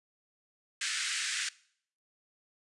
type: band-pass noise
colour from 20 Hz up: pink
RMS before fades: -34 dBFS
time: 0.81-1.49 s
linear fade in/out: 5 ms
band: 1500 to 9100 Hz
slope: 48 dB/octave
effects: noise-tail reverb RT60 0.6 s tail -21 dB re dry + resampled to 24000 Hz